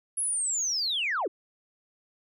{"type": "linear sweep", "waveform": "sine", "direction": "down", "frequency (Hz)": [10860, 271.9], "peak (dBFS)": -25, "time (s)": [0.17, 1.28], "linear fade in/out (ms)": 10, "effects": ["tanh soft clip ceiling -21 dBFS"]}